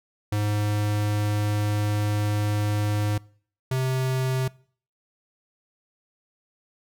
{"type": "tone pair in turn", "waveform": "square", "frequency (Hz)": [104.5, 130.34], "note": ["G#2", "C3"], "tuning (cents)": [11, -6], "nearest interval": "major third", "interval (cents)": 383, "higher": "second", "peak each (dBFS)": -23, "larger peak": "neither", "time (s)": [[0.32, 3.18], [3.71, 4.48]], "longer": "first", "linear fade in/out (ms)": 5, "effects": ["noise-tail reverb RT60 0.5 s tail -23 dB re dry"]}